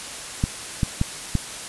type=clicks; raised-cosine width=5 ms; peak=-7 dBFS; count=4; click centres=0.439 / 0.832 / 1.014 / 1.353 s; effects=white hiss -34 dBFS RMS until 1.68 s + resampled to 24000 Hz